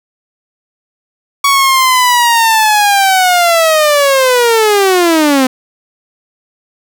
sawtooth linear sweep, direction down, 1126 to 253.2 Hz, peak -3 dBFS, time 1.44-5.47 s, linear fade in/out 5 ms, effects none

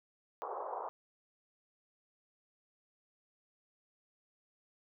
white band-pass noise, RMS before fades -41 dBFS, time 0.42-0.89 s, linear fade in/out 0 ms, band 410 to 1100 Hz, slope 48 dB/octave, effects none

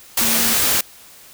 sine tone in noise, 229.1 Hz, A#3, 30 cents flat, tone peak -26 dBFS, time 0.21-0.54 s, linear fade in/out 5 ms, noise white, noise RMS -17 dBFS, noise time 0.17-0.81 s, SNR -12 dB, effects white hiss -44 dBFS RMS until 1.33 s

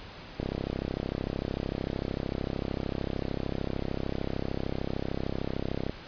click train, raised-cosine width 2 ms, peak -17 dBFS, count 184, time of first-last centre 0.4-5.895 s, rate 33.3 Hz, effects pink hiss -45 dBFS RMS until 6.07 s + resampled to 11025 Hz

